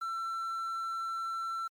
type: tone with quantisation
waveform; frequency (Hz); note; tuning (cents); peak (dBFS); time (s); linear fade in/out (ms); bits
triangle; 1344; E6; +33; -31; 0.01-1.68; 10; 10
effects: MP3 96 kbps